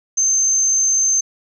sine tone, 6272 Hz, G8, in tune, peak -13 dBFS, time 0.17-1.21 s, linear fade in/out 10 ms, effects none

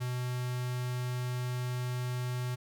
square tone with notch filter, 124.7 Hz, B2, 17 cents sharp, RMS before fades -34 dBFS, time 0-2.56 s, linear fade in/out 20 ms, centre 480 Hz, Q 1.3, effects none

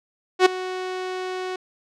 sawtooth tone with ADSR envelope, 370 Hz, F#4, in tune, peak -5 dBFS, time 0.39-1.56 s, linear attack 67 ms, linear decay 10 ms, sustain -18 dB, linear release 4 ms, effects low-pass 5000 Hz 12 dB/octave

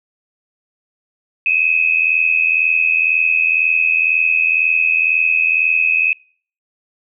sine tone pair together, 2509 / 2591 Hz, D#7 / E7, +14 / -30 cents, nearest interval minor second, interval 56 cents, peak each -15 / -15 dBFS, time 1.46-6.13 s, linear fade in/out 2 ms, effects noise-tail reverb RT60 0.5 s tail -26 dB re dry

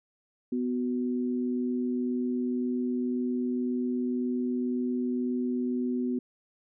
sine tone pair together, 248.6 / 370.5 Hz, B3 / F#4, +12 / +2 cents, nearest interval perfect fifth, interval 690 cents, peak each -27 / -34 dBFS, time 0.52-6.19 s, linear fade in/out 5 ms, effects none

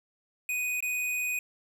square tone with dropouts, 2489 Hz, D#7, in tune, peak -29 dBFS, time 0.49-1.39 s, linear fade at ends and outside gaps 2 ms, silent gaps 0.805-0.825 s, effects none

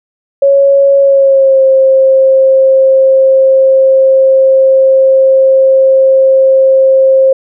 sine tone with pitch glide, 554.4 to 531.8 Hz, C#5 to C5, 0 to +28 cents, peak -3 dBFS, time 0.42-7.33 s, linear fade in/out 5 ms, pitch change -72 cents, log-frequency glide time 1-1.63 s, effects none

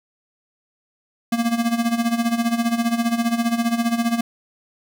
square tone with tremolo, 233.1 Hz, A#3, in tune, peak -16 dBFS, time 1.32-4.21 s, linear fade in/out 5 ms, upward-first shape sine, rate 15 Hz, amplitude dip 75%, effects none

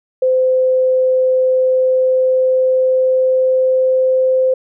sine tone with pitch glide, 515 to 518.3 Hz, C5 to C5, -28 to -16 cents, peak -10 dBFS, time 0.22-4.54 s, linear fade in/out 5 ms, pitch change +12 cents, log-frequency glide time 1.39-4.36 s, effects none

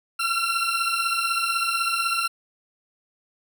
20% pulse beating tone pair, 1354 / 1370 Hz, E6 / F6, +46 / -34 cents, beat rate 16 Hz, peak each -20 dBFS, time 0.19-2.28 s, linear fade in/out 10 ms, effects none

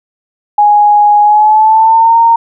sine tone with pitch glide, 830.6 to 921.6 Hz, G#5 to A#5, 0 to -20 cents, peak -3 dBFS, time 0.58-2.36 s, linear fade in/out 5 ms, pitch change +180 cents, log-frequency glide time 1.22-2.17 s, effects none

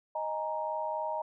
sine chord, D# suspended fourth, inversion none, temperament just, 622.3 / 829.7 / 933.4 Hz, D#5 / G#5 / A#5, 0 / -2 / +2 cents, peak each -35 / -39 / -34 dBFS, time 0.15-1.22 s, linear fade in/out 5 ms, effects none

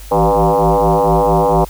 sine tone with frequency modulation, 165.7 Hz, E3, 9 cents sharp, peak -9 dBFS, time 0.11-1.65 s, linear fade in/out 10 ms, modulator 109 Hz, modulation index 7.6, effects added 50 Hz sine -31 dBFS peak until 1.69 s + white hiss -39 dBFS RMS until 1.69 s

